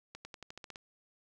accelerating click train, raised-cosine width 0.2 ms, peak -28 dBFS, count 9, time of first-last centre 0.15-0.758 s, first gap 100 ms, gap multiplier 0.92, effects none

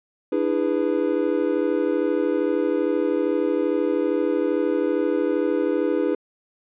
triangle chord, E dominant seventh, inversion third, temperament just, 296.7 / 329.6 / 412 / 494.4 Hz, D4 / E4 / G#4 / B4, +18 / 0 / -14 / +2 cents, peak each -23 dBFS, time 0.32-6.15 s, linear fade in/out 5 ms, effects resampled to 8000 Hz

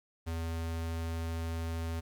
square tone, 82.41 Hz, E2, in tune, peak -34 dBFS, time 0.26-2.01 s, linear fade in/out 20 ms, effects 11-bit

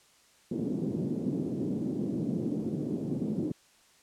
white band-pass noise, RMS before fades -32 dBFS, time 0.51-3.52 s, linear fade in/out 5 ms, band 150 to 320 Hz, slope 24 dB/octave, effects white hiss -62 dBFS RMS until 4.02 s + low-pass 9000 Hz 12 dB/octave

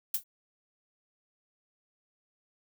violet noise with exponential decay, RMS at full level -23 dBFS, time 0.14-0.24 s, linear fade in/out 5 ms, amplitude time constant 20 ms, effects none

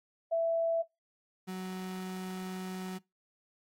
sine / 35% pulse tone pair in turn, 663 / 186.05 Hz, E5 / F#3, +10 / +10 cents, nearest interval octave + minor seventh, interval 2200 cents, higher first, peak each -26 / -35 dBFS, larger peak first, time 0.31-0.83 / 1.47-2.99 s, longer second, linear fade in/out 20 ms, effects noise-tail reverb RT60 0.2 s tail -22 dB re dry + AAC 64 kbps

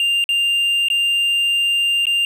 triangle tone with dropouts, 2794 Hz, F7, in tune, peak -13 dBFS, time 0-2.25 s, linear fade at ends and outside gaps 1 ms, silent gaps 0.241-0.29 / 0.885-0.901 / 2.055-2.068 s, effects none

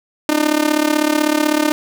sawtooth tone with amplitude modulation, 302.7 Hz, D#4, 48 cents flat, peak -6 dBFS, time 0.29-1.72 s, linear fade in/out 0 ms, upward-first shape sine, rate 36 Hz, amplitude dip 85%, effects none

